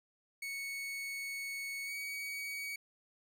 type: tone with pitch glide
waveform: 40% pulse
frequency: 2217 to 2254 Hz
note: C#7 to C#7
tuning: 0 to +28 cents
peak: -38 dBFS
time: 0.42-2.76 s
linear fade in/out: 5 ms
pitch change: +28 cents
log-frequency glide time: 1.85-1.93 s
effects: none